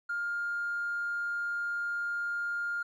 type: tone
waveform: triangle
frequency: 1408 Hz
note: F6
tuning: 14 cents sharp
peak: -27 dBFS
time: 0.09-2.83 s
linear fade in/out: 10 ms
effects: tanh soft clip ceiling -28 dBFS